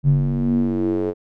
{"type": "tone with band-pass filter sweep", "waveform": "square", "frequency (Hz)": 47.25, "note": "F#1", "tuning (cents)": 37, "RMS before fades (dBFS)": -19, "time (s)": [0.03, 1.14], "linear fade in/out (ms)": 50, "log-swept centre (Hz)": [140, 430], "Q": 5.4, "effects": []}